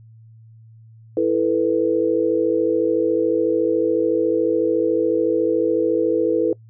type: chord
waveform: sine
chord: E suspended fourth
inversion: none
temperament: equal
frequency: 329.6 / 440 / 493.9 Hz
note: E4 / A4 / B4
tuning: 0 / 0 / 0 cents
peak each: -20 dBFS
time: 1.17-6.53 s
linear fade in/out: 2 ms
effects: noise-tail reverb RT60 0.1 s tail -23 dB re dry + added 112 Hz sine -43 dBFS peak until 6.69 s